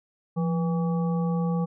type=harmonic tone with a mistuned harmonic; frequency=162.9 Hz; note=E3; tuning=20 cents flat; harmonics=1 / 3 / 5 / 7; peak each=-23 / -33 / -37 / -40 dBFS; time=0.36-1.66 s; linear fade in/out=20 ms; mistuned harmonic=1; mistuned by=+95 cents; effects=none